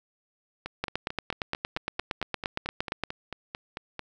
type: two click trains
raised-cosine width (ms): 0.3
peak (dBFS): -18 / -12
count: 16 / 20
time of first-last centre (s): 0.66-3.993 / 0.84-3.037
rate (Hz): 4.5 / 8.65
effects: none